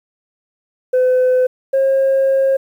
sine tone pair in turn, 508 / 538.2 Hz, B4 / C5, +49 / +49 cents, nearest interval minor second, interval 100 cents, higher second, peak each -8 / -9 dBFS, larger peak first, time 0.93-1.47 / 1.73-2.57 s, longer second, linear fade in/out 10 ms, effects tanh soft clip ceiling -9 dBFS + 8-bit

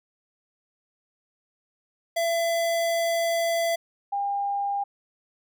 square / sine tone pair in turn, 672 / 803.3 Hz, E5 / G5, +33 / +42 cents, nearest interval minor third, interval 309 cents, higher second, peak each -23 / -24 dBFS, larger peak first, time 2.16-3.76 / 4.12-4.84 s, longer first, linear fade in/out 10 ms, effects none

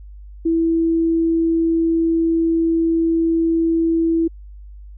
sine tone, 329.6 Hz, E4, in tune, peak -14 dBFS, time 0.45-4.28 s, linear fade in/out 10 ms, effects added 50 Hz sine -35 dBFS peak until 4.97 s

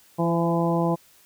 harmonic tone with a mistuned harmonic, 168.4 Hz, E3, 37 cents sharp, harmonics 1 / 2 / 3 / 4 / 5 / 6, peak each -23 / -26 / -28 / -29 / -30 / -31 dBFS, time 0.18-0.96 s, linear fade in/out 20 ms, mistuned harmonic 3, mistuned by +16 cents, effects white hiss -56 dBFS RMS until 1.25 s

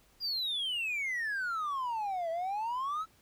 triangle exponential two-way sweep, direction down then up, 4903 to 647 to 1333 Hz, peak -29 dBFS, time 0.2-3.06 s, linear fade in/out 50 ms, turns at 2.3 s, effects tanh soft clip ceiling -26 dBFS + pink hiss -65 dBFS RMS until 3.21 s

